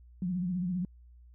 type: tone with vibrato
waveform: sine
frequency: 180 Hz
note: F#3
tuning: 47 cents flat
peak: -29 dBFS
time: 0.22-0.85 s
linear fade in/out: 2 ms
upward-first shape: sine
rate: 15 Hz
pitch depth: 81 cents each way
effects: added 60 Hz sine -52 dBFS peak until 1.34 s